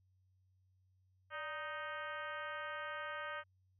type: harmonic tone with a mistuned harmonic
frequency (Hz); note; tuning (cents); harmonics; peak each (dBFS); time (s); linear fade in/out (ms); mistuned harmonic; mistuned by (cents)
311.1; D#4; 0; 2 / 3 / 4 / 5 / 6 / 7 / 8 / 9 / 10; -48 / -52 / -46 / -46 / -50 / -55 / -58 / -60 / -57; 1.3-3.44; 50; 2; -98
effects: added 93 Hz sine -70 dBFS peak until 3.79 s